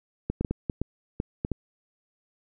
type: clicks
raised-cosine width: 3 ms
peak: -14 dBFS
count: 9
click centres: 0.3 / 0.41 / 0.448 / 0.51 / 0.698 / 0.816 / 1.201 / 1.449 / 1.517 s
effects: none